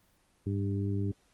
harmonic tone with a mistuned harmonic, 99.3 Hz, G2, 23 cents sharp, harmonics 1 / 2 / 3 / 4, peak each -30 / -36 / -37 / -40 dBFS, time 0.46-1.12 s, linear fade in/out 10 ms, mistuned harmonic 1, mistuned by +37 cents, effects pink hiss -68 dBFS RMS until 1.33 s + Opus 24 kbps

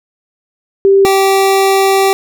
sine / 25% pulse tone pair in turn, 392 / 388.6 Hz, G4 / G4, 0 / -15 cents, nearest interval unison, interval 15 cents, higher first, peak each -4 dBFS, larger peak neither, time 0.85-1.05 / 1.05-2.13 s, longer second, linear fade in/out 0 ms, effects none

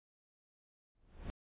brown noise with exponential growth, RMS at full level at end -39 dBFS, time 0.95-1.3 s, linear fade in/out 0 ms, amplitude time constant 76 ms, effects resampled to 8000 Hz

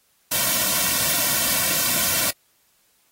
white noise with comb filter, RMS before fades -21 dBFS, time 0.31-2.31 s, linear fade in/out 10 ms, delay 2.4 ms, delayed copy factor -1, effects white hiss -63 dBFS RMS until 3.11 s + AAC 48 kbps

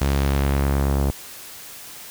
sawtooth tone with low-pass filter sweep, 69.3 Hz, C#2, in tune, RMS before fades -20 dBFS, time 0.01-1.11 s, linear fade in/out 5 ms, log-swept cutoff 7700 to 830 Hz, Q 0.83, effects white hiss -39 dBFS RMS until 2.1 s

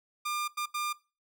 sawtooth tone bursts at uneven times, 1200 Hz, D6, 37 cents sharp, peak -27 dBFS, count 3, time 0.25-0.48 / 0.57-0.66 / 0.74-0.93 s, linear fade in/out 10 ms, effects noise-tail reverb RT60 0.3 s tail -20 dB re dry

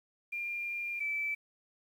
sine tone pair in turn, 2396 / 2317 Hz, D7 / D7, +34 / -24 cents, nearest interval minor second, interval 58 cents, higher first, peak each -34 / -31 dBFS, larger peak second, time 0.32-1 / 1-1.35 s, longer first, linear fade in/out 10 ms, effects 10-bit

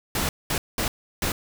pink noise bursts at uneven times, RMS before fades -25 dBFS, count 4, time 0.15-0.29 / 0.5-0.58 / 0.78-0.88 / 1.22-1.32 s, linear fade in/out 2 ms, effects none

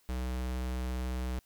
square tone, 63 Hz, B1, 35 cents sharp, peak -33 dBFS, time 0.09-1.39 s, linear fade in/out 0 ms, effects white hiss -68 dBFS RMS until 1.45 s

